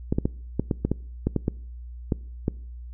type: clicks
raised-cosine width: 3 ms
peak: -9 dBFS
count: 12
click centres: 0.125 / 0.185 / 0.255 / 0.596 / 0.712 / 0.85 / 0.916 / 1.27 / 1.363 / 1.481 / 2.122 / 2.481 s
effects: noise-tail reverb RT60 0.6 s tail -24 dB re dry + added 60 Hz sine -36 dBFS peak until 2.93 s